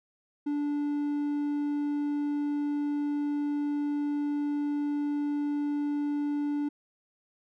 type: tone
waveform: triangle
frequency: 291.3 Hz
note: D4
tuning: 14 cents flat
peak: -25 dBFS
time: 0.46-6.69 s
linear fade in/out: 10 ms
effects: none

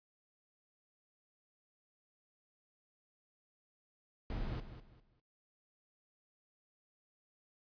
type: noise with echo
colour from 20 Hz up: brown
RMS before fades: -39 dBFS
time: 4.3-4.6 s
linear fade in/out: 0 ms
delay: 200 ms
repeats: 3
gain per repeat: -11 dB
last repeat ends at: 5.2 s
effects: noise-tail reverb RT60 0.3 s tail -22 dB re dry + resampled to 11025 Hz

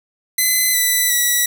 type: tone with pitch steps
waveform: 5% pulse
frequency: 2030 / 1987.1 / 1945.1 Hz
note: B6 / B6 / B6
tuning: +47 / +10 / -27 cents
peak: -4 dBFS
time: 0.38-1.46 s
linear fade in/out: 5 ms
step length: 360 ms
effects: none

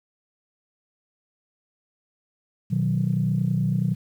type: chord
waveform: sine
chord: B major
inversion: none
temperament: equal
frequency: 123.47 / 155.56 / 185 Hz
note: B2 / D#3 / F#3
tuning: 0 / 0 / 0 cents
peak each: -24 dBFS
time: 2.7-3.95 s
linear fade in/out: 20 ms
effects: tanh soft clip ceiling -12 dBFS + 9-bit

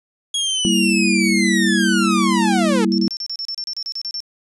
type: linear sweep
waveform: sawtooth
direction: down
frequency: 3322 to 415.3 Hz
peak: -15 dBFS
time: 0.34-2.85 s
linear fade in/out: 5 ms
type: chord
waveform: sine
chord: E diminished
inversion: first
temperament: equal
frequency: 196 / 233.1 / 329.6 Hz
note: G3 / Bb3 / E4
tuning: 0 / 0 / 0 cents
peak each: -18 / -20 / -20 dBFS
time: 0.65-3.08 s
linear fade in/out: 0 ms
type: tone bursts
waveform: sine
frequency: 5400 Hz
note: E8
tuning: 41 cents sharp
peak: -23 dBFS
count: 14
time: 2.92-4.203 s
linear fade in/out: 0 ms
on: 61 ms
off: 33 ms
effects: resampled to 24000 Hz

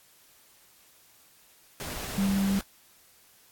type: tone in noise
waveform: sine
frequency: 196 Hz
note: G3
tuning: in tune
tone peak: -23 dBFS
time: 2.18-2.59 s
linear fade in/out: 0 ms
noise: pink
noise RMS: -36 dBFS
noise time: 1.8-2.61 s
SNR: +10 dB
effects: white hiss -59 dBFS RMS until 3.51 s + AAC 64 kbps

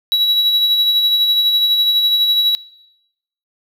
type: tone with tremolo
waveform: triangle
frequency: 3900 Hz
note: B7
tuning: 23 cents flat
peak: -9 dBFS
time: 0.12-2.55 s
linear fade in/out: 0 ms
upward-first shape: sine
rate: 12 Hz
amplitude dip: 40%
effects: noise-tail reverb RT60 0.9 s tail -22 dB re dry

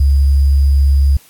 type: tone with sample-and-hold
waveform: sine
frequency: 69.3 Hz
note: C#2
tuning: in tune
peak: -7 dBFS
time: 0-1.17 s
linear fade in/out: 5 ms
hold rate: 4900 Hz
effects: white hiss -46 dBFS RMS until 1.29 s + AAC 64 kbps

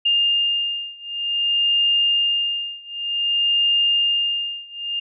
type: beating tone pair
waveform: sine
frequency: 2813 / 2813.54 Hz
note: F7 / F7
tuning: +12 / +12 cents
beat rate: 0.54 Hz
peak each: -20 / -21 dBFS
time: 0.05-5 s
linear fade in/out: 10 ms
effects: none

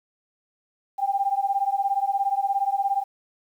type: beating tone pair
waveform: sine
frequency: 784 / 801 Hz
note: G5 / G5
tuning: 0 / +37 cents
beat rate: 17 Hz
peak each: -24 dBFS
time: 0.98-3.04 s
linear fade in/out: 20 ms
effects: 9-bit

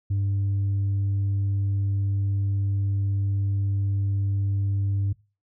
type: tone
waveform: sine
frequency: 99.1 Hz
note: G2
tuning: 19 cents sharp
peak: -19 dBFS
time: 0.1-5.13 s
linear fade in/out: 10 ms
effects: noise-tail reverb RT60 0.3 s tail -22 dB re dry + tanh soft clip ceiling -20 dBFS

